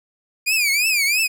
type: tone with vibrato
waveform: sawtooth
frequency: 2400 Hz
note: D7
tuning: 37 cents sharp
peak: -13 dBFS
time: 0.46-1.28 s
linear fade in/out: 20 ms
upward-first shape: triangle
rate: 3 Hz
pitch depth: 190 cents each way
effects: none